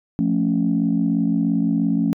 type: chord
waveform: sine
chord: F augmented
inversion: none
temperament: equal with one note detuned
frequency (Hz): 174.01 / 220 / 277.2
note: F3 / A3 / C#4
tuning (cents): -6 / 0 / 0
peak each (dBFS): -21 / -20 / -20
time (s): 0.19-2.13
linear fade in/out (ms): 0
effects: tanh soft clip ceiling -9 dBFS